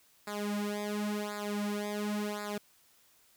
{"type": "tone with flanger", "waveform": "sawtooth", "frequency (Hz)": 207.4, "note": "G#3", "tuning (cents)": -2, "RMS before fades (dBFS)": -35, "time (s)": [0.27, 2.58], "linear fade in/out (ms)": 5, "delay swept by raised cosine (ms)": [0.33, 4.13], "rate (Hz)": 0.93, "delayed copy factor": -1, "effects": ["white hiss -65 dBFS RMS until 3.36 s"]}